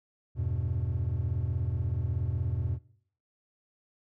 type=chord; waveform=triangle; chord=E minor; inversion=none; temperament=just; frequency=82.41 / 98.89 / 123.61 Hz; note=E2 / G2 / B2; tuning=0 / +16 / +2 cents; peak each=-30 dBFS; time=0.35-2.79 s; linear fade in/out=50 ms; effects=noise-tail reverb RT60 0.6 s tail -21 dB re dry + tanh soft clip ceiling -18 dBFS